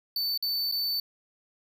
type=tone with dropouts; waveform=square; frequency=4523 Hz; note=C#8; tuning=34 cents sharp; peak=-27 dBFS; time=0.16-1 s; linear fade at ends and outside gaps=2 ms; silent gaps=0.376-0.425 / 0.715-0.722 s; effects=none